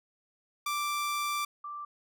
sawtooth / sine tone pair in turn, 1174.7 / 1174.7 Hz, D6 / D6, 0 / 0 cents, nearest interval unison, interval 0 cents, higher neither, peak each -26 / -37 dBFS, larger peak first, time 0.66-1.45 / 1.64-1.85 s, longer first, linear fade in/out 5 ms, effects none

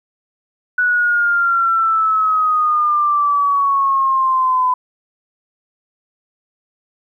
sine exponential sweep, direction down, 1481 to 1004 Hz, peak -12 dBFS, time 0.78-4.74 s, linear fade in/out 5 ms, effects 9-bit

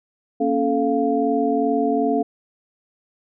sine tone cluster, 235.1 / 277.7 / 436.3 / 698 Hz, A#3 / C#4 / A4 / F5, +15 / +3 / -15 / -1 cents, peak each -25 / -21 / -22 / -23 dBFS, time 0.4-2.23 s, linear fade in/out 10 ms, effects none

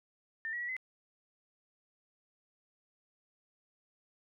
sine tone with pitch steps, 1801 / 1920 / 1932 / 2038 Hz, A6 / B6 / B6 / C7, +40 / -49 / -39 / -46 cents, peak -35 dBFS, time 0.45-0.766 s, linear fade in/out 0 ms, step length 79 ms, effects none

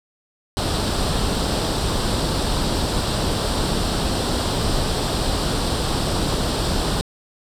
pink noise with comb filter, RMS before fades -21 dBFS, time 0.57-7.01 s, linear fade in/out 0 ms, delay 0.23 ms, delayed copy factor +0.6, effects low-pass 8000 Hz 12 dB/octave

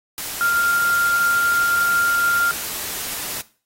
sine tone in noise, 1394 Hz, F6, 4 cents flat, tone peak -16 dBFS, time 0.41-2.51 s, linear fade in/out 0 ms, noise white, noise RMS -28 dBFS, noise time 0.18-3.41 s, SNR +9 dB, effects noise-tail reverb RT60 0.4 s tail -18 dB re dry + AAC 48 kbps

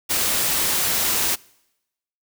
white noise, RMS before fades -21 dBFS, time 0.09-1.36 s, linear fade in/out 20 ms, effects noise-tail reverb RT60 0.9 s tail -25 dB re dry

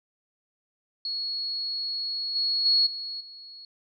sine tone with level steps, 4341 Hz, C#8, 37 cents flat, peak -28 / -23 / -18 / -32 / -42 dBFS, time 1.05-3.65 s, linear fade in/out 2 ms, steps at 2.35 / 2.65 / 2.86 / 3.2 s, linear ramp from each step 10 ms, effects none

